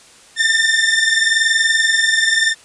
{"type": "tone pair together", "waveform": "sawtooth", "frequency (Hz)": [1788.2, 1809], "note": ["A6", "A6"], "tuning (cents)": [28, 48], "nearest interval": "unison", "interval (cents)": 20, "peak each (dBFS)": -12, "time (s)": [0.36, 2.55], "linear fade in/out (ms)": 50, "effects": ["white hiss -45 dBFS RMS until 2.64 s", "resampled to 22050 Hz"]}